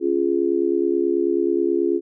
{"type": "chord", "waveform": "sine", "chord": "Db major", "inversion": "none", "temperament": "just", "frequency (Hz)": [277.2, 346.5, 415.8], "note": ["Db4", "F4", "Ab4"], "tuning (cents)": [0, -14, 2], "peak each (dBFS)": [-25, -19, -23], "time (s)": [0, 2.01], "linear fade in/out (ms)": 50, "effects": []}